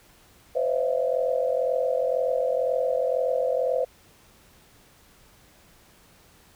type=tone cluster; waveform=sine; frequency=507 / 549 / 639 / 686 Hz; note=B4 / C#5 / D#5 / F5; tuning=+45 / -17 / +46 / -31 cents; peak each=-24 / -28 / -29 / -32 dBFS; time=0.55-3.85 s; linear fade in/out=10 ms; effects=pink hiss -56 dBFS RMS until 6.55 s